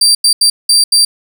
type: tone bursts at uneven times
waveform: 30% pulse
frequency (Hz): 4694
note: D8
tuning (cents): -2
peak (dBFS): -3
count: 5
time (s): 0.01-0.15 / 0.24-0.33 / 0.41-0.5 / 0.69-0.84 / 0.92-1.05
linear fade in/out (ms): 5
effects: none